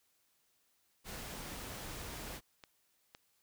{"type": "noise", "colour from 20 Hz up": "pink", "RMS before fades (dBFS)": -45, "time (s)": [1.04, 2.41], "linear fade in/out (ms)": 50}
{"type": "clicks", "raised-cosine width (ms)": 0.2, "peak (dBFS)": -33, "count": 2, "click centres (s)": [2.638, 3.149]}
{"effects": ["white hiss -75 dBFS RMS until 3.42 s"]}